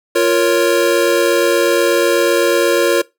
square chord, Bb minor, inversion second, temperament equal, 349.2 / 466.2 / 554.4 Hz, F4 / Bb4 / Db5, 0 / 0 / 0 cents, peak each -16 dBFS, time 0.15-3.02 s, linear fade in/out 10 ms, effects noise-tail reverb RT60 0.2 s tail -21 dB re dry

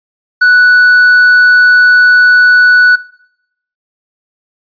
sine tone with tanh clipping, 1480 Hz, F#6, in tune, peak -4 dBFS, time 0.41-2.96 s, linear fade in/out 10 ms, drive 4 dB, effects noise-tail reverb RT60 0.8 s tail -21 dB re dry + resampled to 11025 Hz

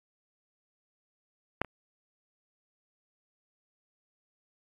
clicks, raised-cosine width 0.5 ms, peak -11 / -29 dBFS, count 2, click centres 1.616 / 1.647 s, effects AAC 64 kbps

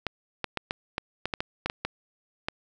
clicks, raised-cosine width 0.3 ms, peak -12 dBFS, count 12, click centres 0.067 / 0.443 / 0.573 / 0.709 / 0.981 / 1.256 / 1.338 / 1.405 / 1.66 / 1.699 / 1.85 / 2.485 s, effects none

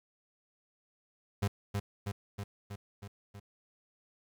35% pulse tone with echo, 100.8 Hz, G2, 49 cents sharp, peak -26 dBFS, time 1.42-1.48 s, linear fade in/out 10 ms, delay 320 ms, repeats 6, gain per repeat -3 dB, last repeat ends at 3.4 s, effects 11-bit

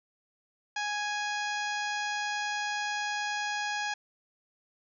harmonic tone, 830.6 Hz, G#5, in tune, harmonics 1 / 2 / 3 / 4 / 5 / 6 / 7 / 8, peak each -34 / -34 / -39 / -42 / -45 / -43 / -48 / -46 dBFS, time 0.76-3.94 s, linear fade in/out 5 ms, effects none

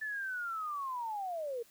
sine linear sweep, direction down, 1760 to 451.9 Hz, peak -35 dBFS, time 0.01-1.63 s, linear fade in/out 10 ms, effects white hiss -63 dBFS RMS until 1.7 s

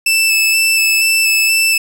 sawtooth tone with vibrato, 2637 Hz, E7, in tune, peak -7 dBFS, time 0.06-1.78 s, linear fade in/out 5 ms, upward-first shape square, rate 2.1 Hz, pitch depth 11 cents each way, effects 7-bit

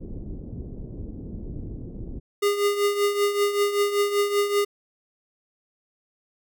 pink low-pass noise, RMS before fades -35 dBFS, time 0-2.2 s, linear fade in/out 20 ms, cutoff 380 Hz, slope 24 dB/octave
square tone with tremolo, 407.5 Hz, G#4, 33 cents flat, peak -18 dBFS, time 2.42-4.65 s, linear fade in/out 10 ms, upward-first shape triangle, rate 5.2 Hz, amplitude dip 70%
effects none

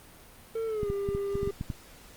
triangle tone with pitch glide, 450.7 to 399.2 Hz, A4 to G4, +42 to +32 cents, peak -27 dBFS, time 0.55-1.51 s, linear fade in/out 5 ms, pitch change -210 cents, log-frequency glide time 0.66-0.91 s
clicks, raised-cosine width 5 ms, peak -20 dBFS, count 9, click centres 0.832 / 0.901 / 1.089 / 1.15 / 1.354 / 1.431 / 1.475 / 1.611 / 1.702 s
effects pink hiss -52 dBFS RMS until 2.16 s + Opus 32 kbps

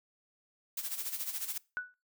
blue noise with tremolo, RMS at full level -35 dBFS, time 0.77-1.58 s, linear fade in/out 5 ms, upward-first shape sine, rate 14 Hz, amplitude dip 70%
sine tone with exponential decay, 1480 Hz, F#6, in tune, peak -29 dBFS, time 1.77-1.94 s, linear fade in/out 0 ms, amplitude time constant 36 ms
effects noise-tail reverb RT60 0.3 s tail -23 dB re dry

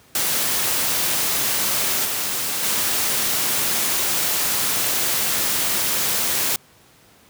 white noise with level steps, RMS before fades -21 / -24 / -21 dBFS, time 0.15-6.56 s, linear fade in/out 2 ms, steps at 2.05 / 2.63 s, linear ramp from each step 5 ms, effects pink hiss -52 dBFS RMS until 7.29 s + high-pass 80 Hz 12 dB/octave

